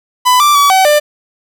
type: tone with pitch steps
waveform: 45% pulse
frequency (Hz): 999 / 1175 / 1142 / 760 / 595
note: B5 / D6 / D6 / F#5 / D5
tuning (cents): +20 / +1 / -49 / +46 / +22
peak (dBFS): -6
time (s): 0.25-1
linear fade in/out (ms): 20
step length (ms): 150
effects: none